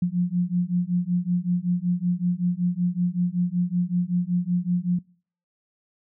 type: beating tone pair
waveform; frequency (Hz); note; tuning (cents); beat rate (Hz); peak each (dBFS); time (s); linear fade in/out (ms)
sine; 174.61 / 179.91; F3 / F#3; 0 / -48; 5.3; -24 / -23; 0.02-4.99; 5
effects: noise-tail reverb RT60 0.5 s tail -25 dB re dry